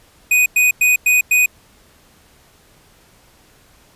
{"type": "tone bursts", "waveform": "square", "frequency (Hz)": 2489, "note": "D#7", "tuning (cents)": 0, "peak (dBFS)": -11, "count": 5, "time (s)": [0.31, 1.46], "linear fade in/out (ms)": 5, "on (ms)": 150, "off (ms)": 100, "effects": ["pink hiss -51 dBFS RMS until 3.95 s", "resampled to 32000 Hz"]}